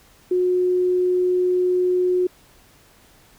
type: tone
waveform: sine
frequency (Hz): 362.8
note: F#4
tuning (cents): -34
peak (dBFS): -16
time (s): 0.31-2.27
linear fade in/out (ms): 5
effects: pink hiss -53 dBFS RMS until 3.38 s